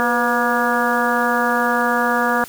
harmonic tone with a mistuned harmonic, 238.7 Hz, A#3, 41 cents sharp, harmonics 1 / 2 / 3 / 4 / 5 / 6 / 7, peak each -23 / -23 / -23 / -23 / -23 / -23 / -23 dBFS, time 0-2.44 s, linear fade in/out 0 ms, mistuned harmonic 2, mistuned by +61 cents, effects white hiss -39 dBFS RMS until 2.48 s

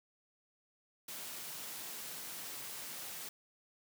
white high-pass noise, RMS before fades -45 dBFS, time 1.08-3.29 s, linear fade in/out 5 ms, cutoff 110 Hz, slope 24 dB/octave, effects none

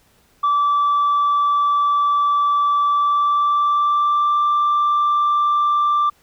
sine tone with pitch glide, 1160 to 1178.2 Hz, D6 to D6, -22 to +5 cents, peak -12 dBFS, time 0.43-6.1 s, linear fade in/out 10 ms, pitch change +27 cents, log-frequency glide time 2.87-4.4 s, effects tanh soft clip ceiling -12 dBFS + pink hiss -57 dBFS RMS until 6.22 s

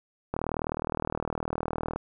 click train, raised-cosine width 1 ms, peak -15 dBFS, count 65, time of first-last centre 0.34-1.96 s, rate 39.5 Hz, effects none

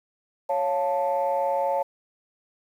sine chord, Db augmented, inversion none, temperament equal, 554.4 / 698.5 / 880 Hz, Db5 / F5 / A5, 0 / 0 / 0 cents, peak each -24 / -28 / -25 dBFS, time 0.49-1.83 s, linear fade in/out 10 ms, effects tanh soft clip ceiling -15 dBFS + 9-bit

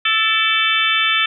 harmonic tone with a mistuned harmonic, 440 Hz, A4, in tune, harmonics 3 / 4 / 5 / 6 / 7 / 8, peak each -21 / -21 / -21 / -21 / -21 / -21 dBFS, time 0.05-1.26 s, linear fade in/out 5 ms, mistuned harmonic 5, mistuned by +65 cents, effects none

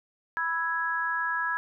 sine chord, E major, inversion second, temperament equal, 987.8 / 1318.5 / 1661.2 Hz, B5 / E6 / G#6, 0 / 0 / 0 cents, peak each -32 / -33 / -28 dBFS, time 0.37-1.57 s, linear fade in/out 0 ms, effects none

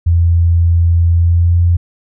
sine tone with pitch glide, 84.8 to 86.58 Hz, E2 to F2, +50 to -14 cents, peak -7 dBFS, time 0.06-1.77 s, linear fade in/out 10 ms, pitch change +36 cents, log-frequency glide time 1.15-1.64 s, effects none

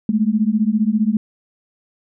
sine beating tone pair, 207.7 / 222.7 Hz, G#3 / A3, 0 / +21 cents, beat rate 15 Hz, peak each -17 dBFS, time 0.09-1.17 s, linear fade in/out 2 ms, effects none

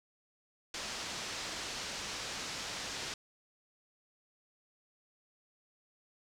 white low-pass noise, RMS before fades -41 dBFS, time 0.74-3.14 s, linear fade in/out 2 ms, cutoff 6400 Hz, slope 24 dB/octave, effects none

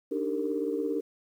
sine chord, Eb major seventh, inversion third, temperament equal with one note detuned, 293.7 / 311.1 / 392 / 458.4 Hz, D4 / Eb4 / G4 / Bb4, 0 / 0 / 0 / -29 cents, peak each -32 / -36 / -33 / -31 dBFS, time 0.11-1.01 s, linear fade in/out 10 ms, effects tanh soft clip ceiling -17 dBFS + 10-bit

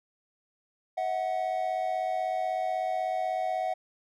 triangle tone pair together, 643.8 / 740 Hz, E5 / F#5, -41 / 0 cents, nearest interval major second, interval 241 cents, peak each -30 / -27 dBFS, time 0.97-3.74 s, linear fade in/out 10 ms, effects none

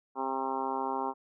harmonic tone with a mistuned harmonic, 133.2 Hz, C3, 31 cents sharp, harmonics 2 / 3 / 4 / 5 / 6 / 7 / 8 / 9 / 10, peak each -39 / -38 / -43 / -45 / -35 / -35 / -38 / -47 / -46 dBFS, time 0.15-1.14 s, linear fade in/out 50 ms, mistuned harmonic 10, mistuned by +18 cents, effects none

